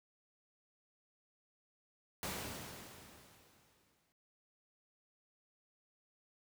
pink noise with exponential decay, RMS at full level -39 dBFS, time 2.23-4.12 s, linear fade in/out 0 ms, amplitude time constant 410 ms, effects noise-tail reverb RT60 0.1 s tail -26 dB re dry + high-pass 80 Hz 12 dB/octave

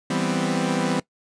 sawtooth chord, C major seventh, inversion first, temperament equal, 164.81 / 196 / 246.9 / 261.6 Hz, E3 / G3 / B3 / C4, 0 / 0 / 0 / 0 cents, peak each -23 dBFS, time 0.1-1 s, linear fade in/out 5 ms, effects noise-tail reverb RT60 0.1 s tail -20 dB re dry + resampled to 22050 Hz

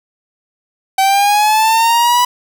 45% pulse linear sweep, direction up, 765 to 987.8 Hz, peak -9 dBFS, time 0.98-2.25 s, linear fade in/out 5 ms, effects none

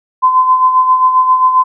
sine tone with tremolo, 1025 Hz, C6, 36 cents flat, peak -4 dBFS, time 0.22-1.64 s, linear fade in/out 20 ms, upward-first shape sine, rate 7.5 Hz, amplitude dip 55%, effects none

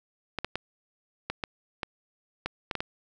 clicks, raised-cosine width 0.3 ms, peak -14 dBFS, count 10, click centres 0.387 / 0.446 / 0.556 / 1.3 / 1.438 / 1.832 / 2.46 / 2.712 / 2.753 / 2.805 s, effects none

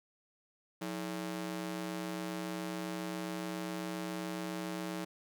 sawtooth ring-modulated tone, 250.3 Hz, B3, 23 cents sharp, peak -30 dBFS, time 0.81-5.05 s, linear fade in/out 10 ms, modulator 71.5 Hz, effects none

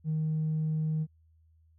triangle tone with tanh clipping, 156.2 Hz, D#3, 7 cents sharp, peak -27 dBFS, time 0.04-1.07 s, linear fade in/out 50 ms, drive 5 dB, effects added 80 Hz sine -60 dBFS peak until 1.78 s

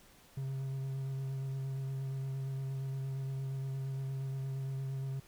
triangle tone with vibrato, 134.5 Hz, C3, 48 cents sharp, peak -33 dBFS, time 0.37-5.2 s, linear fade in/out 5 ms, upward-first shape sine, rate 8.6 Hz, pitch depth 15 cents each way, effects pink hiss -61 dBFS RMS until 5.27 s

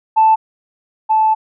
sine tone pair in turn, 880 / 873.4 Hz, A5 / A5, 0 / -13 cents, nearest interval unison, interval 13 cents, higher first, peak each -6 / -9 dBFS, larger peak first, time 0.16-0.36 / 1.09-1.35 s, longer second, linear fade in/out 20 ms, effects tanh soft clip ceiling -3 dBFS

